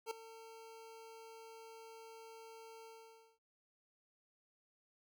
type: tone with ADSR envelope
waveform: 25% pulse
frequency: 450 Hz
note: A4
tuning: 39 cents sharp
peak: -33 dBFS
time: 0.06-3.39 s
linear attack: 50 ms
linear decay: 4 ms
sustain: -16 dB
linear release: 540 ms
effects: none